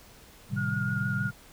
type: chord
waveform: sine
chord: A half-diminished seventh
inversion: none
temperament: equal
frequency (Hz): 110 / 130.81 / 155.56 / 196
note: A2 / C3 / Eb3 / G3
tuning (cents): 0 / 0 / 0 / 0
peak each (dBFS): -33 / -32 / -36 / -33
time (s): 0.49-1.32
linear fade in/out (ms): 50
type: tone with vibrato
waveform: sine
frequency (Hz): 1426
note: F6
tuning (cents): +36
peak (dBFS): -31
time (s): 0.56-1.31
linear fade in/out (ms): 20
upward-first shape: sine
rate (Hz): 6.3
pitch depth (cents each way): 21
effects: pink hiss -53 dBFS RMS until 1.52 s

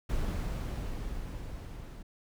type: noise with level ramp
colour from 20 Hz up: brown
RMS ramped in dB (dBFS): -31 to -44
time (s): 0.09-2.03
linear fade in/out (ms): 10
effects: none

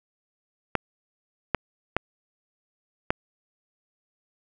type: clicks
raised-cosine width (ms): 0.5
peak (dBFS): -6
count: 4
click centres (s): 0.753 / 1.547 / 1.966 / 3.105
effects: none

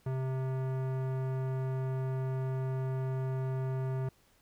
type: tone with tanh clipping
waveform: sine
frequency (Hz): 131.2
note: C3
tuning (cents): +5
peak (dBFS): -33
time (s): 0.06-4.09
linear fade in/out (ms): 5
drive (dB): 18
effects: pink hiss -67 dBFS RMS until 4.41 s

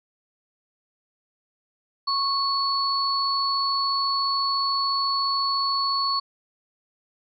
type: tone pair together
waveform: sine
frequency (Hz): 1100 / 4417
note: C#6 / C#8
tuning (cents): -14 / -7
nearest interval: 2 octaves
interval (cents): 2407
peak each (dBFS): -24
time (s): 2.07-6.2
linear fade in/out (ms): 10
effects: none

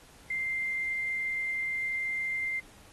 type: tone with quantisation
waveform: sine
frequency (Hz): 2093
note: C7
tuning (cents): 0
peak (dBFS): -29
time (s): 0.3-2.6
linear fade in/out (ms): 5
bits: 9
effects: pink hiss -56 dBFS RMS until 2.92 s + AAC 32 kbps

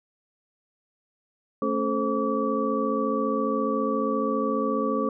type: tone cluster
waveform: sine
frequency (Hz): 220.9 / 275.5 / 435.7 / 526 / 1148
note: A3 / C#4 / A4 / C5 / D6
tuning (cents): +7 / -11 / -17 / +9 / -40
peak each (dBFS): -29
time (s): 1.62-5.09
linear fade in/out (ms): 2
effects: none

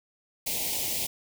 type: band-stop noise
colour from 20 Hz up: white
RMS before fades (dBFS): -30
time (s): 0.46-1.07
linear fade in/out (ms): 10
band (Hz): 900 to 2100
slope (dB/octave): 48
effects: none

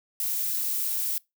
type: noise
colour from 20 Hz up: violet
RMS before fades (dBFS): -28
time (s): 0.2-1.18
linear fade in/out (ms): 2
effects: noise-tail reverb RT60 0.2 s tail -24 dB re dry

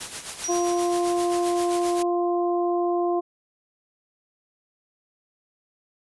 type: noise with tremolo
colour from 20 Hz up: white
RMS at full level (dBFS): -32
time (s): 0-2.03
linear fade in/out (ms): 10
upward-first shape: sine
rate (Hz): 7.6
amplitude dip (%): 60
type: tone with exponential decay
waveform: sine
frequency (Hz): 5770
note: F#8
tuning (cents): -44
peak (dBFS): -26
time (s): 0.44-1.36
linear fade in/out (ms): 1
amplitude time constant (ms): 200
type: harmonic tone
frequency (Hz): 349.2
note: F4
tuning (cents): 0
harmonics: 1 / 2 / 3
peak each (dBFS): -22 / -26 / -33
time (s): 0.48-3.21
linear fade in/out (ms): 20
effects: resampled to 24000 Hz

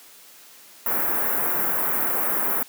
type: band-stop noise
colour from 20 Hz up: white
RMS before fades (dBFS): -23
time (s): 0.86-2.63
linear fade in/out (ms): 2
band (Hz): 1700 to 13000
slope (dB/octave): 24
effects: white hiss -48 dBFS RMS until 2.68 s + high-pass 200 Hz 12 dB/octave

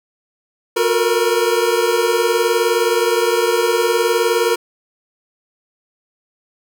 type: tone cluster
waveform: square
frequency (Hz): 360.9 / 453.9 / 473.3 / 957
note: F#4 / A#4 / A#4 / A#5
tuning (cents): -43 / -46 / +26 / +45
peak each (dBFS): -21 / -19 / -19 / -24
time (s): 0.76-4.56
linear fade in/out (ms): 10
effects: none

